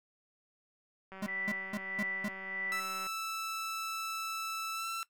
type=click train; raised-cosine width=0.5 ms; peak=-33 dBFS; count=373; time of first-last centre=1.12-3.068 s; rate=191 Hz
type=tone bursts; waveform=square; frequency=207.7 Hz; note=G#3; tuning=in tune; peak=-34 dBFS; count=5; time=1.22-2.285 s; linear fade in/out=5 ms; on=45 ms; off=210 ms
type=tone with tremolo; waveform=sine; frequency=1975.5 Hz; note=B6; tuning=in tune; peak=-34 dBFS; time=1.28-2.8 s; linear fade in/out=5 ms; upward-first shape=sine; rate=1.6 Hz; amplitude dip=70%
type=tone with pitch glide; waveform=sawtooth; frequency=1318.5 to 1338.5 Hz; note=E6 to E6; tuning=0 to +26 cents; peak=-32 dBFS; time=2.72-5.03 s; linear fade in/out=0 ms; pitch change=+26 cents; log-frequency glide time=4.74-4.87 s
effects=noise-tail reverb RT60 0.1 s tail -18 dB re dry